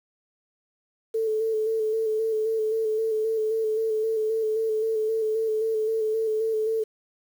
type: tone with vibrato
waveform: sine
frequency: 440 Hz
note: A4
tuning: in tune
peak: -22 dBFS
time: 1.14-6.84 s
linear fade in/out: 10 ms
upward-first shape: square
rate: 3.8 Hz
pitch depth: 25 cents each way
effects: 8-bit